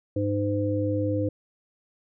harmonic tone, 102.1 Hz, G#2, 29 cents flat, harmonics 1 / 3 / 5, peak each -27 / -27 / -28 dBFS, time 0.16-1.29 s, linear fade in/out 5 ms, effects none

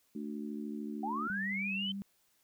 harmonic tone, 73.42 Hz, D2, in tune, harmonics 3 / 4 / 5, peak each -39 / -42 / -47 dBFS, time 0.15-1.28 s, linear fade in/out 5 ms
sine linear sweep, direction up, 740 to 3107 Hz, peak -34 dBFS, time 1.03-1.92 s, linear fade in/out 5 ms
sine tone with vibrato, 196.9 Hz, G3, 8 cents sharp, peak -37 dBFS, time 1.3-2.02 s, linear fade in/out 0 ms, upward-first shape sine, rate 6.2 Hz, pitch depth 21 cents each way
effects white hiss -72 dBFS RMS until 2.43 s

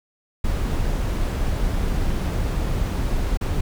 brown noise with dropouts, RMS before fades -22 dBFS, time 0.44-3.61 s, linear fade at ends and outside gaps 5 ms, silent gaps 3.373-3.41 s, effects none

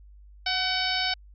harmonic tone with a mistuned harmonic, 755 Hz, F#5, 35 cents sharp, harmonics 1 / 2 / 3 / 4 / 5 / 6 / 7, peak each -32 / -32 / -32 / -32 / -32 / -32 / -32 dBFS, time 0.46-1.14 s, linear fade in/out 5 ms, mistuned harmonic 1, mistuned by -43 cents, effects added 50 Hz sine -47 dBFS peak until 1.34 s

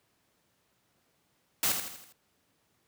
white noise with echo, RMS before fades -27 dBFS, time 1.63-1.72 s, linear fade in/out 2 ms, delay 81 ms, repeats 5, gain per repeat -6 dB, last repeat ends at 2.125 s, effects pink hiss -72 dBFS RMS until 2.87 s + high-pass 100 Hz 12 dB/octave

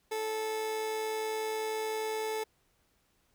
30% pulse tone with amplitude modulation, 436.8 Hz, A4, 13 cents flat, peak -28 dBFS, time 0.11-2.44 s, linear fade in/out 10 ms, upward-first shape sine, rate 110 Hz, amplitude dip 30%, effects pink hiss -72 dBFS RMS until 3.34 s

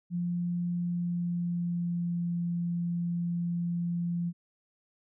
sine tone with pitch glide, 174.61 to 172.41 Hz, F3 to F3, 0 to -22 cents, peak -28 dBFS, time 0.1-4.33 s, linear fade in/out 50 ms, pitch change -22 cents, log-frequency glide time 0.73-2.36 s, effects none

